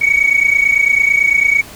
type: tone pair together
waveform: sine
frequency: 2229 / 2258 Hz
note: C#7 / C#7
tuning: +9 / +31 cents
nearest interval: unison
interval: 22 cents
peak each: -11 dBFS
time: 0.01-1.62 s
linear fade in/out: 10 ms
effects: tanh soft clip ceiling -4 dBFS + pink hiss -35 dBFS RMS until 1.75 s